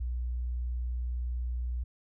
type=tone; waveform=sine; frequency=60.8 Hz; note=B1; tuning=26 cents flat; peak=-30 dBFS; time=0-1.84 s; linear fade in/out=10 ms; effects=none